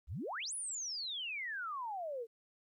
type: exponential two-way sweep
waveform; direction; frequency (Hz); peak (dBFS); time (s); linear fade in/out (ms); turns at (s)
sine; up then down; 54.4 to 10548 to 436.5; -38; 0.07-2.27; 50; 0.54
effects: 13-bit